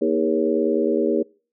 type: harmonic tone with a mistuned harmonic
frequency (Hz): 79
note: D#2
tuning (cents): +27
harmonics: 3 / 4 / 5 / 6 / 7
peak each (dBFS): -25 / -23 / -22 / -25 / -26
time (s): 0.01-1.23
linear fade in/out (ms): 10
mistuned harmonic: 5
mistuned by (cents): +41
effects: noise-tail reverb RT60 0.4 s tail -25 dB re dry

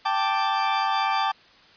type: chord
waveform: 40% pulse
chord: G suspended second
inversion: none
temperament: equal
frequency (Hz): 784 / 880 / 1174.7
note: G5 / A5 / D6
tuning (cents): 0 / 0 / 0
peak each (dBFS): -25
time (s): 0.05-1.32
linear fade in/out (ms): 10
effects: white hiss -53 dBFS RMS until 1.76 s + resampled to 11025 Hz

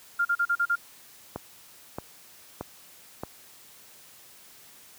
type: tone bursts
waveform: sine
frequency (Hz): 1399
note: F6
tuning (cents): +3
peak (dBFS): -21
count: 6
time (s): 0.19-0.757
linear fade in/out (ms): 10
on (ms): 62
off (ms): 39
type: click train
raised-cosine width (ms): 1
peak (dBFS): -18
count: 4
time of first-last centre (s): 1.36-3.235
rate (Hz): 1.6
effects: white hiss -52 dBFS RMS until 4.98 s + high-pass 60 Hz 12 dB/octave

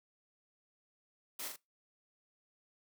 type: noise with echo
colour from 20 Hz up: white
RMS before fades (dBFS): -42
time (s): 1.39-1.48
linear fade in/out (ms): 5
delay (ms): 41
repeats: 2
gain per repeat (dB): -4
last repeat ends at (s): 1.562
effects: noise-tail reverb RT60 0.2 s tail -22 dB re dry + high-pass 200 Hz 12 dB/octave

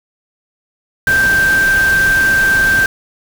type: tone in noise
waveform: sine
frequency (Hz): 1568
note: G6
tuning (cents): 0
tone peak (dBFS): -9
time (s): 1.07-2.86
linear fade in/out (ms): 2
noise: pink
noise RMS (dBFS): -22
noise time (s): 1.07-2.86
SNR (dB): +10
effects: none

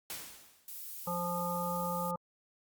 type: noise with exponential decay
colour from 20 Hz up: white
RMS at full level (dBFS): -39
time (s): 0.1-0.84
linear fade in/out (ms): 1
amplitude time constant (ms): 160
type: noise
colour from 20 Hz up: violet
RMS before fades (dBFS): -44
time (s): 0.68-2.11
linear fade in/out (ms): 2
type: harmonic tone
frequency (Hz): 174.61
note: F3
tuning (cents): 0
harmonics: 1 / 3 / 5 / 7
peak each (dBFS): -38 / -38 / -38 / -38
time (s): 1.07-2.16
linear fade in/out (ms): 5
effects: Opus 48 kbps

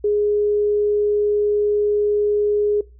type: tone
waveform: sine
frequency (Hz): 415.3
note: G#4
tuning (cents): 0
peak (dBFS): -15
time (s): 0.04-2.81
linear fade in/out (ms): 5
effects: noise-tail reverb RT60 0.3 s tail -22 dB re dry + added 60 Hz sine -43 dBFS peak until 2.99 s

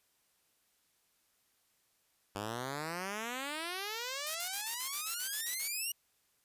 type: exponential sweep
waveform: 5% pulse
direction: up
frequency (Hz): 98 to 2900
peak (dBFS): -26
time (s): 2.35-5.92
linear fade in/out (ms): 5
type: noise bursts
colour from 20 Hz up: blue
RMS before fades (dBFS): -39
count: 11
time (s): 4.26-5.683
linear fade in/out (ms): 10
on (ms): 93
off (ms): 40
effects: white hiss -74 dBFS RMS until 6.44 s + resampled to 32000 Hz

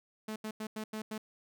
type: tone bursts at uneven times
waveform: sawtooth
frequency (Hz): 216.5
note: A3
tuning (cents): -28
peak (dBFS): -33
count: 6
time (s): 0.28-0.36 / 0.44-0.51 / 0.6-0.67 / 0.76-0.84 / 0.93-1.02 / 1.11-1.18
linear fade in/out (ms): 5
effects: none

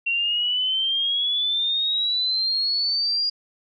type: exponential sweep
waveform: sine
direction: up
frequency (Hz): 2730 to 4847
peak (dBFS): -20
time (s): 0.06-3.3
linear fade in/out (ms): 10
effects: none

